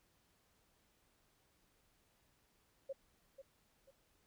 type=tone with echo; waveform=sine; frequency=542 Hz; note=C#5; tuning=39 cents flat; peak=-40 dBFS; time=2.89-2.93 s; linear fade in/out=10 ms; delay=490 ms; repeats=2; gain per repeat=-10 dB; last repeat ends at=3.91 s; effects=pink hiss -75 dBFS RMS until 4.26 s